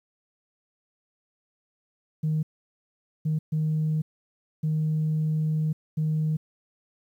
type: tone bursts at uneven times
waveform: sine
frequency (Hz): 155.56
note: D#3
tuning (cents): 0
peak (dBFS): -21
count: 5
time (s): 2.23-2.43 / 3.25-3.39 / 3.52-4.02 / 4.63-5.73 / 5.97-6.37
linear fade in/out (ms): 10
effects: tanh soft clip ceiling -19 dBFS + 10-bit